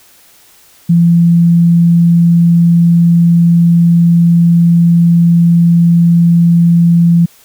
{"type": "tone", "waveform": "sine", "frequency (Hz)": 170, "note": "F3", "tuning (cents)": -46, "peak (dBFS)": -4, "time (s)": [0.89, 7.26], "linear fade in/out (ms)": 10, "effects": ["white hiss -44 dBFS RMS until 7.44 s"]}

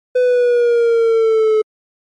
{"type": "exponential sweep", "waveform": "triangle", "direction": "down", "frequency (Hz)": [503, 430], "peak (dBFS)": -8, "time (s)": [0.15, 1.62], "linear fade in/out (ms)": 10, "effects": ["MP3 48 kbps"]}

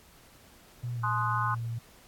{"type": "tone with pitch glide", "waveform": "sine", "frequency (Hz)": [121.2, 116.26], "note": ["B2", "A#2"], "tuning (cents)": [-32, -4], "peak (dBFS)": -31, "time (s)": [0.83, 1.79], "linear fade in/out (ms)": 10, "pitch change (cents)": -72, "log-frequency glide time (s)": [0.95, 1.01]}
{"type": "chord", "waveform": "sine", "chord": "Ab dominant seventh", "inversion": "none", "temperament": "equal with one note detuned", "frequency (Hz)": [851.5, 1046.5, 1244.5, 1480], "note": ["Ab5", "C6", "Eb6", "Gb6"], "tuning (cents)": [43, 0, 0, 0], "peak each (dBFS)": [-36, -30, -32, -35], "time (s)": [1.03, 1.55], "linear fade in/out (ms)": 10}
{"effects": ["pink hiss -57 dBFS RMS until 2.07 s", "AAC 64 kbps"]}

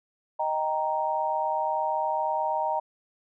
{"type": "chord", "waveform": "sine", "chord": "Eb major", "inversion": "none", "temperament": "equal", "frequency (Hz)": [622.3, 784, 932.3], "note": ["Eb5", "G5", "Bb5"], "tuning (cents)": [0, 0, 0], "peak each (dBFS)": [-30, -30, -27], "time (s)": [0.39, 2.8], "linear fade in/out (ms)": 10, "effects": []}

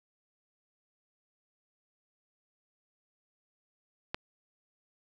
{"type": "click", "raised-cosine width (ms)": 0.3, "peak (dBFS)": -16, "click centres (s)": 4.145, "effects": []}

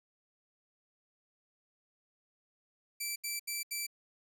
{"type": "tone bursts", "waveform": "10% pulse", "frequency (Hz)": 2331, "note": "D7", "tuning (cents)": -14, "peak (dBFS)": -26, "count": 4, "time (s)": [3, 3.868], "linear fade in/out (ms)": 10, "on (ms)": 160, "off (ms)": 76, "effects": []}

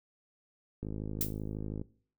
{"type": "click train", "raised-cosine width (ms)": 3, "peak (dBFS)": -25, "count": 53, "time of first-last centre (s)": [0.83, 1.815], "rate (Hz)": 52.8}
{"type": "noise with exponential decay", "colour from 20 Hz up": "violet", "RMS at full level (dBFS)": -27, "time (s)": [1.21, 1.34], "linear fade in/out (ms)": 1, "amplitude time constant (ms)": 28}
{"effects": ["noise-tail reverb RT60 0.5 s tail -20 dB re dry"]}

